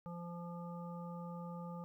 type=harmonic tone; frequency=172.7 Hz; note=F3; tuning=19 cents flat; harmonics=1 / 3 / 5 / 7; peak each=-44 / -51 / -53 / -54 dBFS; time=0.06-1.84 s; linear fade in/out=0 ms; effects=13-bit